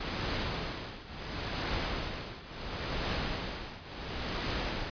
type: noise with tremolo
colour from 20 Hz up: pink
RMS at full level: -32 dBFS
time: 0-4.9 s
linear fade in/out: 5 ms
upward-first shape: triangle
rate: 0.72 Hz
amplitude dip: 85%
effects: resampled to 11025 Hz